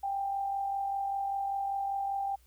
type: tone with amplitude modulation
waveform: sine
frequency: 790 Hz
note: G5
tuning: 13 cents sharp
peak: -28 dBFS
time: 0.03-2.36 s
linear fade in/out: 10 ms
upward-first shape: sine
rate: 45.1 Hz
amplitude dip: 40%
effects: added 60 Hz sine -60 dBFS peak until 2.46 s + white hiss -68 dBFS RMS until 2.46 s